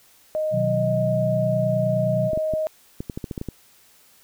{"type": "tone with pitch glide", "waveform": "sine", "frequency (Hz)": [620, 625.8], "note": ["D#5", "D#5"], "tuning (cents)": [-6, 10], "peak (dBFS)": -21, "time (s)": [0.35, 2.67], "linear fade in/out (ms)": 0, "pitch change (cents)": 16, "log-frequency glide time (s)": [0.78, 0.84]}
{"type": "chord", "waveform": "sine", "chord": "B major", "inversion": "none", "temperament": "equal with one note detuned", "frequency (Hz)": [125.34, 155.56, 185], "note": ["B2", "D#3", "F#3"], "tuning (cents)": [26, 0, 0], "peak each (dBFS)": [-24, -29, -26], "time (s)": [0.51, 2.31], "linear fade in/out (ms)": 50}
{"type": "clicks", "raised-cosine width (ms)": 3, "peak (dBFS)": -16, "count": 11, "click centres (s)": [2.333, 2.375, 2.537, 3.005, 3.098, 3.175, 3.242, 3.312, 3.378, 3.414, 3.487]}
{"effects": ["white hiss -55 dBFS RMS until 4.23 s"]}